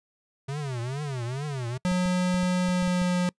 square tone with vibrato, 132.7 Hz, C3, 25 cents sharp, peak -30 dBFS, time 0.48-1.78 s, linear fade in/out 10 ms, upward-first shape triangle, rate 2.3 Hz, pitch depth 250 cents each way
square tone with pitch glide, 181.3 to 179.22 Hz, F#3 to F3, -35 to +45 cents, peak -23 dBFS, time 1.85-3.29 s, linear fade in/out 0 ms, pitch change -20 cents, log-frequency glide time 2.62-3.18 s
clicks, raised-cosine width 5 ms, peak -26 dBFS, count 8, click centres 1.916 / 2.058 / 2.343 / 2.432 / 2.687 / 2.825 / 2.876 / 3.017 s
effects noise-tail reverb RT60 0.1 s tail -26 dB re dry + resampled to 22050 Hz

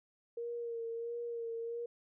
sine tone with vibrato, 466.2 Hz, A#4, in tune, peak -37 dBFS, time 0.37-1.86 s, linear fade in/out 5 ms, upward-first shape sine, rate 1.5 Hz, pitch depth 29 cents each way, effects none

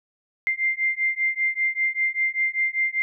sine beating tone pair, 2093 / 2098.1 Hz, C7 / C7, 0 / +4 cents, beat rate 5.1 Hz, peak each -24 dBFS, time 0.47-3.02 s, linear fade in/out 0 ms, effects none

